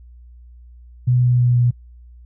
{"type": "tone with pitch steps", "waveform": "sine", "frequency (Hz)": [124.3, 123.44, 122.59, 121.74], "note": ["B2", "B2", "B2", "B2"], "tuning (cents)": [12, 0, -12, -24], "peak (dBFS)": -12, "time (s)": [1.07, 1.71], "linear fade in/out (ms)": 10, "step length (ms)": 160, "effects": ["noise-tail reverb RT60 0.1 s tail -24 dB re dry", "added 60 Hz sine -40 dBFS peak until 2.25 s"]}